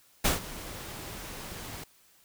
pink noise with ADSR envelope, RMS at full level -23 dBFS, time 0.24-1.84 s, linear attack 13 ms, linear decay 140 ms, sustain -18 dB, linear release 5 ms, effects white hiss -62 dBFS RMS until 2.24 s

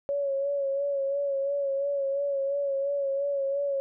sine tone with vibrato, 557 Hz, C#5, 8 cents sharp, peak -25 dBFS, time 0.09-3.8 s, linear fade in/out 0 ms, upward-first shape sine, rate 2.9 Hz, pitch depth 38 cents each way, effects none

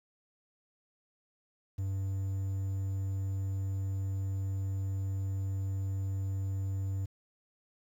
triangle tone, 96.7 Hz, G2, 23 cents flat, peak -29 dBFS, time 1.78-7.06 s, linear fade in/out 10 ms, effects 10-bit

